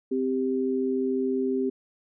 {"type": "tone pair together", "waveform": "sine", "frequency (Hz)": [259.9, 393.9], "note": ["C4", "G4"], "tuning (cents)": [-11, 8], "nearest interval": "perfect fifth", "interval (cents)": 719, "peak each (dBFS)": -26, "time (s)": [0.11, 1.7], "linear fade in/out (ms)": 10, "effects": []}